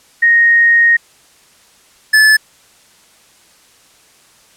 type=tone pair in turn; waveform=sine / square; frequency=1864.7 / 1735.3 Hz; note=A#6 / A6; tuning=0 / -24 cents; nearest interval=minor second; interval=124 cents; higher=first; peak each=-6 dBFS; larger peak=neither; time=0.22-0.97 / 2.13-2.37 s; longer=first; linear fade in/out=10 ms; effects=white hiss -48 dBFS RMS until 4.56 s + low-pass 10000 Hz 12 dB/octave